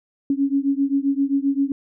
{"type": "beating tone pair", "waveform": "sine", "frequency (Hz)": [273.9, 281.5], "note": ["C#4", "C#4"], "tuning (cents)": [-21, 27], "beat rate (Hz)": 7.6, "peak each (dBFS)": [-20, -21], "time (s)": [0.3, 1.72], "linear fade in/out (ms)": 2, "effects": []}